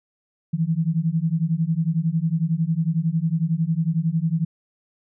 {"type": "beating tone pair", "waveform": "sine", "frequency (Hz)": [157.8, 168.8], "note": ["D#3", "E3"], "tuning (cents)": [25, 41], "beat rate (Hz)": 11, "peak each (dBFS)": -22, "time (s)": [0.53, 4.45], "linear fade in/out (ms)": 10, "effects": []}